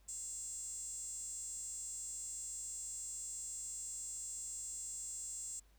5% pulse tone with high-pass filter, 693 Hz, F5, 14 cents flat, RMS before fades -45 dBFS, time 0.08-5.6 s, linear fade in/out 10 ms, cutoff 7600 Hz, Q 9.1, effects added 50 Hz sine -64 dBFS peak until 5.78 s + pink hiss -73 dBFS RMS until 5.78 s

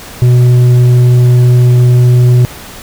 sine tone with tanh clipping, 123.47 Hz, B2, in tune, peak -4 dBFS, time 0.22-2.45 s, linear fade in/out 0 ms, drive 6 dB, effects pink hiss -29 dBFS RMS until 2.82 s

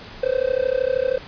triangle tone with amplitude modulation, 516 Hz, C5, 24 cents flat, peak -12 dBFS, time 0.23-1.18 s, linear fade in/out 5 ms, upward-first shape sine, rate 32.9 Hz, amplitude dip 100%, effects pink hiss -39 dBFS RMS until 1.27 s + resampled to 11025 Hz

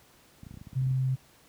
clicks, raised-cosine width 5 ms, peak -31 dBFS, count 11, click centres 0.433 / 0.467 / 0.51 / 0.541 / 0.573 / 0.614 / 0.671 / 0.731 / 0.816 / 0.868 / 0.912 s
sine tone, 130.81 Hz, C3, in tune, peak -24 dBFS, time 0.75-1.16 s, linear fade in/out 20 ms
effects pink hiss -59 dBFS RMS until 1.48 s + high-pass 60 Hz 12 dB/octave

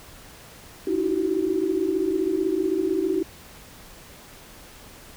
sine tone cluster, 301.3 / 327.7 / 364 / 379.6 Hz, D4 / E4 / F#4 / F#4, +44 / -10 / -28 / +44 cents, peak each -30 / -25 / -31 / -24 dBFS, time 0.87-3.23 s, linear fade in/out 5 ms, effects pink hiss -46 dBFS RMS until 5.16 s

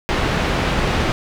pink low-pass noise, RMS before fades -19 dBFS, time 0.09-1.12 s, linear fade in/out 0 ms, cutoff 3200 Hz, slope 12 dB/octave, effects none

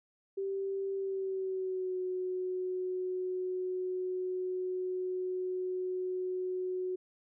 sine tone with pitch glide, 390 to 368.1 Hz, G4 to F#4, -9 to -9 cents, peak -32 dBFS, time 0.37-6.96 s, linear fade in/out 10 ms, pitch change -100 cents, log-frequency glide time 0.95-1.98 s, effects none

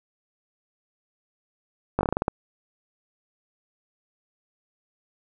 slowing click train, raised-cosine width 1 ms, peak -8 dBFS, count 9, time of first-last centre 1.99-2.281 s, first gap 19 ms, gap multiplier 1.18, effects none

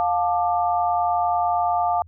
sine tone cluster, 707 / 878 / 1187 Hz, F5 / A5 / D6, +21 / -4 / +18 cents, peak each -20 / -24 / -27 dBFS, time 0-2.02 s, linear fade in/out 0 ms, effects added 85 Hz sine -44 dBFS peak until 2.07 s

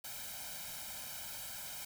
white noise with comb filter, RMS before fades -45 dBFS, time 0.04-1.85 s, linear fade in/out 5 ms, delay 1.3 ms, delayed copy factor +0.95, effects none

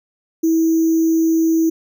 sine tone with sample-and-hold, 325.6 Hz, E4, 21 cents flat, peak -12 dBFS, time 0.43-1.7 s, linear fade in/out 10 ms, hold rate 6300 Hz, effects none

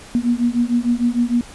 sine beating tone pair, 236.4 / 243 Hz, A#3 / B3, +24 / -28 cents, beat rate 6.6 Hz, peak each -18 dBFS, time 0.15-1.41 s, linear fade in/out 0 ms, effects pink hiss -40 dBFS RMS until 1.54 s + resampled to 24000 Hz

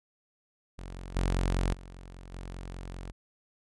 sawtooth tone with level steps, 45.07 Hz, F#1, 45 cents flat, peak -36 / -22 / -41 / -35 dBFS, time 0.78-3.12 s, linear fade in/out 10 ms, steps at 1.15 / 1.73 / 2.32 s, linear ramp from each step 10 ms, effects resampled to 24000 Hz

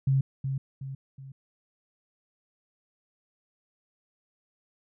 sine tone with echo, 135 Hz, C#3, 45 cents flat, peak -20 dBFS, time 0.07-0.21 s, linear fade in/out 5 ms, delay 370 ms, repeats 3, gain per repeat -7 dB, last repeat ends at 1.32 s, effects none

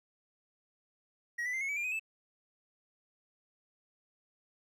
triangle tone with pitch steps, 1900 / 1989.9 / 2084 / 2183 / 2286 / 2394 / 2507 / 2626 Hz, A#6 / B6 / C7 / C#7 / D7 / D7 / D#7 / E7, +33 / +13 / -7 / -27 / -47 / +33 / +12 / -7 cents, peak -31 dBFS, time 1.38-1.996 s, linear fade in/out 10 ms, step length 77 ms, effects none

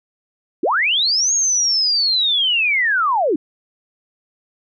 sine linear two-way sweep, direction up then down, 264.7 to 6645 to 264.7 Hz, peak -14 dBFS, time 0.63-3.36 s, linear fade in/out 5 ms, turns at 1.33 s, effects none

